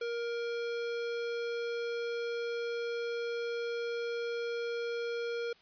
square tone, 470 Hz, A#4, 14 cents sharp, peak -34 dBFS, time 0.01-5.53 s, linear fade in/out 5 ms, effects white hiss -62 dBFS RMS until 5.61 s + resampled to 11025 Hz

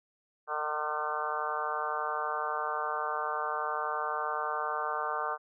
harmonic tone with a mistuned harmonic, 151.7 Hz, D#3, 44 cents flat, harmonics 3 / 4 / 5 / 6 / 7 / 8 / 9 / 10, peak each -41 / -40 / -38 / -39 / -38 / -35 / -40 / -40 dBFS, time 0.47-5.38 s, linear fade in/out 50 ms, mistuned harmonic 8, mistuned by -17 cents, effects none

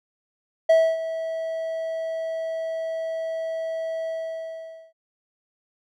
triangle tone with ADSR envelope, 650 Hz, E5, 24 cents flat, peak -10 dBFS, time 0.69-4.93 s, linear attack 9 ms, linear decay 270 ms, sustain -14 dB, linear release 850 ms, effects none

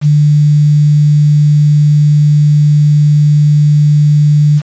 sine tone with quantisation, 148.4 Hz, D3, 18 cents sharp, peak -4 dBFS, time 0.01-4.62 s, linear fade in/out 50 ms, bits 5, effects resampled to 16000 Hz

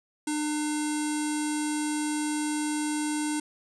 square tone with low-pass filter, 300 Hz, D4, 37 cents sharp, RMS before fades -29 dBFS, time 0.27-3.4 s, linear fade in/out 5 ms, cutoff 8700 Hz, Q 7.6, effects none

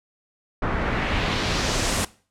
pink noise with low-pass filter sweep, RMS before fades -24 dBFS, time 0.62-2.05 s, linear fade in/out 5 ms, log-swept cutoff 1300 to 9800 Hz, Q 1.3, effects noise-tail reverb RT60 0.4 s tail -20 dB re dry

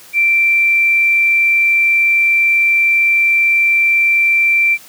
sine tone, 2349 Hz, D7, in tune, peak -9 dBFS, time 0.13-4.78 s, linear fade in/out 50 ms, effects white hiss -40 dBFS RMS until 4.88 s + high-pass 100 Hz 12 dB/octave

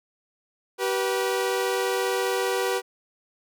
sawtooth tone pair together, 385.3 / 485.4 Hz, G4 / B4, -30 / -30 cents, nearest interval major third, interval 400 cents, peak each -22 dBFS, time 0.78-2.82 s, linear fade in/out 50 ms, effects none

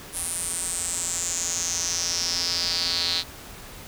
square tone with band-pass filter sweep, 86.8 Hz, F2, 10 cents flat, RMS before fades -27 dBFS, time 0.12-3.24 s, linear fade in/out 50 ms, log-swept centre 10000 to 4100 Hz, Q 6.7, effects pink hiss -42 dBFS RMS until 3.87 s

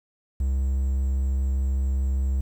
triangle tone, 66.5 Hz, C2, 29 cents sharp, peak -19 dBFS, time 0.4-2.41 s, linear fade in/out 5 ms, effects 9-bit

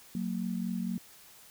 sine tone pair together, 185 / 229.3 Hz, F#3 / A#3, 0 / -28 cents, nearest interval major third, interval 372 cents, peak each -33 / -34 dBFS, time 0.15-0.98 s, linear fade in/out 2 ms, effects white hiss -55 dBFS RMS until 1.5 s

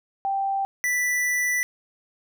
sine / square tone pair in turn, 784 / 1975.6 Hz, G5 / B6, 0 / 0 cents, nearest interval octave + major third, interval 1600 cents, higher second, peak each -22 / -22 dBFS, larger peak neither, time 0.25-0.65 / 0.84-1.63 s, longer second, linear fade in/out 0 ms, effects none

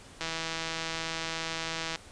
click train, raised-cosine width 0.2 ms, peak -16 dBFS, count 286, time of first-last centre 0.21-1.958 s, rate 163 Hz, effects pink hiss -51 dBFS RMS until 2.11 s + resampled to 22050 Hz

